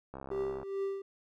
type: click train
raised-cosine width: 1 ms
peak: -29 dBFS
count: 34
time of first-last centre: 0.14-0.63 s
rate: 67.3 Hz
type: tone with tremolo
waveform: triangle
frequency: 392 Hz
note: G4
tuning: in tune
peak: -28 dBFS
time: 0.31-1.02 s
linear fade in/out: 5 ms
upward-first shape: triangle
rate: 2.4 Hz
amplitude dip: 80%
effects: none